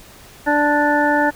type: harmonic tone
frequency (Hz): 293.7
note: D4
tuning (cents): 0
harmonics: 1 / 2 / 3 / 5 / 6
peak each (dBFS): -19 / -20 / -18 / -22 / -21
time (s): 0.46-1.31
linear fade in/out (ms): 20
effects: pink hiss -43 dBFS RMS until 1.35 s